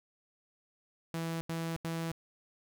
sawtooth tone bursts, 164.81 Hz, E3, in tune, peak -30 dBFS, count 3, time 1.14-2.116 s, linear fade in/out 0 ms, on 270 ms, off 83 ms, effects none

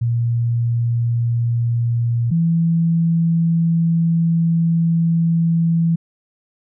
sine tone pair in turn, 117.9 / 166.38 Hz, A#2 / E3, +20 / +16 cents, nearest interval tritone, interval 596 cents, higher second, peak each -15 / -13 dBFS, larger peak second, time 0.01-2.31 / 2.31-5.96 s, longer second, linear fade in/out 10 ms, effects none

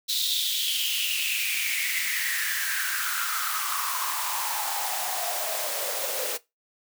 white noise with high-pass filter sweep, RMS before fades -28 dBFS, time 0.08-6.38 s, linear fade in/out 20 ms, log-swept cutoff 3900 to 480 Hz, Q 6.8, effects noise-tail reverb RT60 0.2 s tail -19 dB re dry

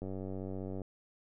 click train, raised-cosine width 2 ms, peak -28 dBFS, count 77, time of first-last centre 0.02-0.817 s, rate 95.3 Hz, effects none

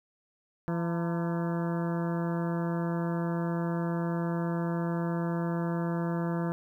harmonic tone with a mistuned harmonic, 169.2 Hz, E3, 45 cents sharp, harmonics 1 / 2 / 3 / 4 / 5 / 6 / 7 / 8 / 9 / 10, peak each -29 / -35 / -39 / -41 / -43 / -45 / -46 / -47 / -48 / -49 dBFS, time 0.68-6.52 s, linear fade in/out 0 ms, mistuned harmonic 5, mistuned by +110 cents, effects 11-bit

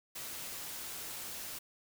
white noise, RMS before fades -43 dBFS, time 0.15-1.59 s, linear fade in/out 10 ms, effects none

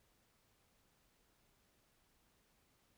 silence, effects pink hiss -75 dBFS RMS until 2.97 s

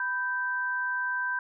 sine tone pair together, 992 / 1560 Hz, B5 / G6, +7 / -9 cents, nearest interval minor sixth, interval 784 cents, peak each -33 / -28 dBFS, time 0-1.39 s, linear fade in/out 2 ms, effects none

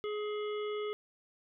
harmonic tone, 420.4 Hz, G#4, 21 cents sharp, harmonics 1 / 3 / 5 / 7 / 8, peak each -34 / -44 / -48 / -51 / -52 dBFS, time 0.04-0.93 s, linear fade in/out 0 ms, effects none

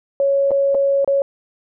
sine tone with dropouts, 554.4 Hz, C#5, in tune, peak -13 dBFS, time 0.2-1.22 s, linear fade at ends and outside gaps 1 ms, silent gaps 0.508-0.515 / 0.746-0.75 / 1.046-1.076 s, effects none

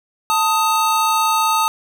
square tone pair together, 888 / 1254.1 Hz, A5 / D#6, +16 / +13 cents, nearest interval tritone, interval 597 cents, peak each -18 dBFS, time 0.3-1.68 s, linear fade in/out 0 ms, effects none

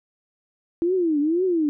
sine tone with vibrato, 329.6 Hz, E4, in tune, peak -18 dBFS, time 0.82-1.69 s, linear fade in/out 0 ms, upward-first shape triangle, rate 2 Hz, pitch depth 260 cents each way, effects none

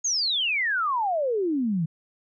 sine exponential sweep, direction down, 6750 to 153.1 Hz, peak -22 dBFS, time 0.04-1.86 s, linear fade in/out 10 ms, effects none

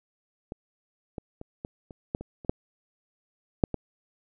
clicks, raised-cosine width 2 ms, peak -22 / -21 / -26 / -21 / -30 / -14 / -24 / -30 / -9 / -6 / -16 dBFS, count 11, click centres 0.521 / 1.182 / 1.414 / 1.649 / 1.908 / 2.149 / 2.21 / 2.448 / 2.495 / 3.638 / 3.743 s, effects none

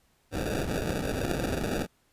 white noise with sample-and-hold, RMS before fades -30 dBFS, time 0.31-1.87 s, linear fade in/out 50 ms, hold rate 1050 Hz, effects pink hiss -68 dBFS RMS until 2.12 s + resampled to 32000 Hz

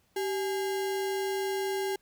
sine tone with sample-and-hold, 387.1 Hz, G4, 22 cents flat, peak -28 dBFS, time 0.16-1.96 s, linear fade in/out 5 ms, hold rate 1225 Hz, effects pink hiss -69 dBFS RMS until 2.01 s

